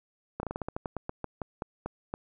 slowing click train, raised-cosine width 1 ms, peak -19 dBFS, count 16, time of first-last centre 0.4-2.139 s, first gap 31 ms, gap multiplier 1.17, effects none

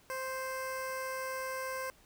15% pulse tone with notch filter, 523 Hz, C5, 1 cent flat, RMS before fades -38 dBFS, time 0.1-1.9 s, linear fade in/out 0 ms, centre 3700 Hz, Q 1.3, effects pink hiss -63 dBFS RMS until 2.05 s

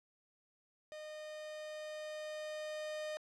45% pulse tone with level ramp, 613 Hz, D#5, 26 cents flat, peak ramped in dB -46 to -39 dBFS, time 0.92-3.17 s, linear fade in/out 0 ms, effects low-pass 7000 Hz 12 dB/octave + 13-bit

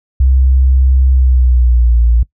sine tone with pitch glide, 65.41 to 58.27 Hz, C2 to A#1, 0 to 0 cents, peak -5 dBFS, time 0.2-2.23 s, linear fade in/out 5 ms, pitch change -200 cents, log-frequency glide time 1.11-1.99 s, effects noise-tail reverb RT60 0.1 s tail -21 dB re dry + tanh soft clip ceiling -1 dBFS

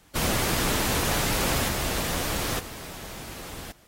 pink noise with level steps, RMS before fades -26 / -29 / -40 dBFS, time 0.15-3.72 s, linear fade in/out 10 ms, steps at 1.68 / 2.59 s, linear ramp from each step 5 ms, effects pink hiss -58 dBFS RMS until 3.87 s + AAC 48 kbps

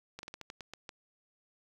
slowing click train, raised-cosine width 0.2 ms, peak -26 dBFS, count 9, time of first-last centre 0.19-0.892 s, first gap 41 ms, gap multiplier 1.21, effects 9-bit

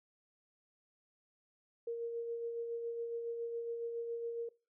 sine tone with tremolo, 466.2 Hz, A#4, in tune, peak -35 dBFS, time 1.87-4.49 s, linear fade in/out 5 ms, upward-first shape sine, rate 7.2 Hz, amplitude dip 35%, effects noise-tail reverb RT60 0.3 s tail -21 dB re dry

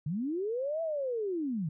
sine linear two-way sweep, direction up then down, 135.8 to 668 to 143.2 Hz, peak -30 dBFS, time 0.06-1.69 s, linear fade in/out 5 ms, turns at 0.82 s, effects none

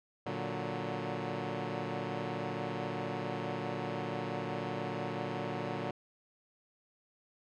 10% pulse chord, Bb augmented, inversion none, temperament equal, 116.54 / 146.83 / 185 Hz, Bb2 / D3 / F#3, 0 / 0 / 0 cents, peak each -31 dBFS, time 0.26-5.91 s, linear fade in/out 5 ms, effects low-pass 3000 Hz 12 dB/octave

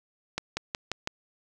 accelerating click train, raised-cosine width 0.2 ms, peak -12 dBFS, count 5, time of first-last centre 0.38-1.074 s, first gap 190 ms, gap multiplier 0.94, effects none

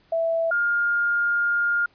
sine tone pair in turn, 660 / 1412.3 Hz, E5 / F6, +2 / +19 cents, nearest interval octave + minor second, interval 1317 cents, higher second, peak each -20 / -19 dBFS, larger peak second, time 0.12-0.51 / 0.51-1.86 s, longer second, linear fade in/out 5 ms, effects pink hiss -60 dBFS RMS until 1.94 s + resampled to 11025 Hz

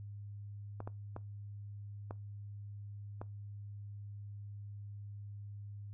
clicks, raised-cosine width 1 ms, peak -29 dBFS, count 5, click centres 0.804 / 0.875 / 1.164 / 2.109 / 3.215 s, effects noise-tail reverb RT60 0.2 s tail -20 dB re dry + added 102 Hz sine -44 dBFS peak until 5.93 s

